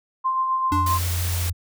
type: tone with tremolo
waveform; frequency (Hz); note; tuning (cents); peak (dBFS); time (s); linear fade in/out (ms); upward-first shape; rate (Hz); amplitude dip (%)
sine; 1046.5; C6; 0; -18; 0.24-0.99; 20; sine; 7.7; 35
type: tone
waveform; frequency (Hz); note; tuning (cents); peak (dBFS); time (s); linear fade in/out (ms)
sine; 87.31; F2; 0; -22; 0.71-1.53; 20
type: tone with exponential decay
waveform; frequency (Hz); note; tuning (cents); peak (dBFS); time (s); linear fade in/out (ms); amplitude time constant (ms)
square; 293.7; D4; 0; -21; 0.72-1.06; 0; 72
type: noise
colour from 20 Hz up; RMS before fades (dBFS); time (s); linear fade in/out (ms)
white; -30; 0.86-1.5; 5
effects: none